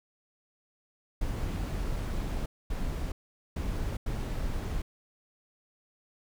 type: noise bursts at uneven times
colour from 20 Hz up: brown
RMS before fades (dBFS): -32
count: 4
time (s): 1.21-2.46 / 2.7-3.12 / 3.56-3.97 / 4.06-4.82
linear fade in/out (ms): 5
effects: none